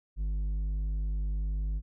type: tone with low-pass filter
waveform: square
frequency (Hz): 50.6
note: G#1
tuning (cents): -44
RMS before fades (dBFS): -31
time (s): 0.16-1.82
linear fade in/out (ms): 50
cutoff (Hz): 120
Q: 0.56
effects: none